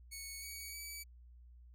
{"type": "tone with pitch steps", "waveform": "10% pulse", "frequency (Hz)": [2217, 2253, 2290], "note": ["C#7", "C#7", "D7"], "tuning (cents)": [0, 28, -44], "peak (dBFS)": -36, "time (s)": [0.11, 1.04], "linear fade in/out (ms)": 20, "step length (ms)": 310, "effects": ["added 60 Hz sine -55 dBFS peak until 1.74 s"]}